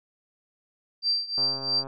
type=tone with tremolo; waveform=sine; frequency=4699 Hz; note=D8; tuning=in tune; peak=-20 dBFS; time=1.02-1.84 s; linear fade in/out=50 ms; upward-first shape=triangle; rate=3 Hz; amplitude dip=90%
type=click train; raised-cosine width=1 ms; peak=-25 dBFS; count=67; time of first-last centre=1.38-1.869 s; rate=135 Hz
effects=none